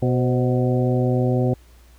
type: harmonic tone with a mistuned harmonic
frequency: 124.4 Hz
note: B2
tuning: 13 cents sharp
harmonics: 1 / 2 / 3 / 4 / 5 / 6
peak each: -19 / -23 / -25 / -26 / -31 / -32 dBFS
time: 0.02-1.54 s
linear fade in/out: 5 ms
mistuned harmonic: 4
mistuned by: +63 cents
effects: added 60 Hz sine -47 dBFS peak until 1.98 s + pink hiss -56 dBFS RMS until 1.98 s